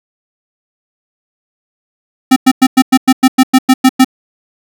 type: tone bursts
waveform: square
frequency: 260 Hz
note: C4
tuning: 11 cents flat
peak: -3 dBFS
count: 12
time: 2.31-4.046 s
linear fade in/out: 10 ms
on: 53 ms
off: 100 ms
effects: none